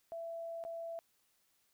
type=tone with dropouts; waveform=sine; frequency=667 Hz; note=E5; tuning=20 cents sharp; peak=-40 dBFS; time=0.12-0.99 s; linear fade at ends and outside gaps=0 ms; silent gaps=0.639-0.65 s; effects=white hiss -75 dBFS RMS until 1.73 s